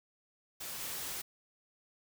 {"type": "noise with level steps", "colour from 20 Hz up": "white", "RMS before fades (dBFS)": [-42, -40], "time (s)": [0.6, 1.22], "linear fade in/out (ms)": 10, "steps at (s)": 0.8, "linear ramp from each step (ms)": 10, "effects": []}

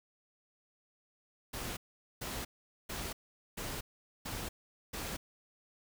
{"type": "noise bursts", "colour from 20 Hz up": "pink", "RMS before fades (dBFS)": -40, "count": 6, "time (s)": [1.53, 5.17], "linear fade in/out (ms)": 10, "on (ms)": 240, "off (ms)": 440, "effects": []}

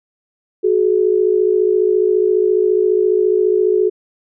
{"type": "tone pair together", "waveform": "sine", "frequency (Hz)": [370, 424.6], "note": ["F#4", "G#4"], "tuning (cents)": [0, 38], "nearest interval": "major second", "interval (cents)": 238, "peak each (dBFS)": -14, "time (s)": [0.63, 3.9], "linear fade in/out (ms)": 20, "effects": []}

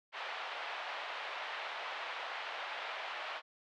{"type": "band-pass noise", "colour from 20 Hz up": "pink", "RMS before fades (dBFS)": -42, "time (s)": [0.12, 3.42], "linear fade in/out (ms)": 50, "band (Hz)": [650, 3400], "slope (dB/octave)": 24, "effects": []}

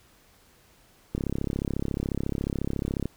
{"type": "click train", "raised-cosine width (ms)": 3, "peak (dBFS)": -15, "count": 66, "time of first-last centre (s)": [1.15, 3.056], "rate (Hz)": 34.1, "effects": ["pink hiss -59 dBFS RMS until 3.16 s"]}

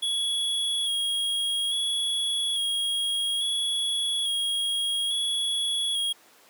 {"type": "tone with vibrato", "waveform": "square", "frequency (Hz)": 3325, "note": "G#7", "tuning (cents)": 1, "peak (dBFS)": -25, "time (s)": [0.02, 6.13], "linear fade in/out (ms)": 10, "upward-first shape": "square", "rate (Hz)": 0.59, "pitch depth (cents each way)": 22, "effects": ["pink hiss -55 dBFS RMS until 6.49 s", "high-pass 400 Hz 12 dB/octave"]}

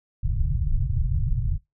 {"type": "low-pass noise", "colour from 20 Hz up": "pink", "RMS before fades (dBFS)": -23, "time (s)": [0.23, 1.58], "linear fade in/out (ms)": 10, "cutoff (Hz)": 150, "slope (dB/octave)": 96, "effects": ["noise-tail reverb RT60 0.2 s tail -23 dB re dry"]}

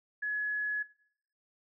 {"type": "tone", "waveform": "sine", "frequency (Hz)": 1693, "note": "G#6", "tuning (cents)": 33, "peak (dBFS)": -31, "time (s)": [0.22, 0.83], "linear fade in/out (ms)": 10, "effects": ["noise-tail reverb RT60 0.7 s tail -20 dB re dry"]}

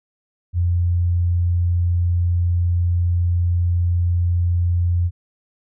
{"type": "tone", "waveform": "sine", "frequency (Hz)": 87.31, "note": "F2", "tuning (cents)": 0, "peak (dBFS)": -15, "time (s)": [0.53, 5.11], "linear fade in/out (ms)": 50, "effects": []}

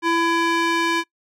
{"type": "tone with band-pass filter sweep", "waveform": "square", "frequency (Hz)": 334.5, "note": "E4", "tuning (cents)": 25, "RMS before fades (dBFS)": -20, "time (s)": [0.02, 1.04], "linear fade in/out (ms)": 50, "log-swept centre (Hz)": [1400, 2100], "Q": 0.76, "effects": ["noise-tail reverb RT60 0.1 s tail -23 dB re dry"]}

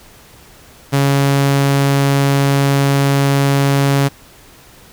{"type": "tone", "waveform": "sawtooth", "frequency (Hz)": 139.2, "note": "C#3", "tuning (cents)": 8, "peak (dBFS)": -7, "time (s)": [0.92, 4.09], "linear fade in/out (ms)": 20, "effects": ["pink hiss -43 dBFS RMS until 4.92 s"]}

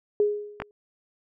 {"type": "tone with exponential decay", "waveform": "sine", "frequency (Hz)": 415.3, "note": "G#4", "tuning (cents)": 0, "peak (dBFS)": -16, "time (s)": [0.2, 0.71], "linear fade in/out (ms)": 1, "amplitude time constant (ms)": 110}
{"type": "clicks", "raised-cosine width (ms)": 0.5, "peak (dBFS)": -16, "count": 2, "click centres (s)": [0.601, 0.62]}
{"effects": []}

